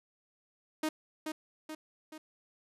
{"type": "tone with echo", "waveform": "sawtooth", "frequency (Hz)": 311.1, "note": "D#4", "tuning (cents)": 0, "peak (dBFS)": -26, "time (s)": [0.83, 0.89], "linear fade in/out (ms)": 5, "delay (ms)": 430, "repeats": 3, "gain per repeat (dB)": -5, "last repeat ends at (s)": 2.18, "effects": ["resampled to 32000 Hz"]}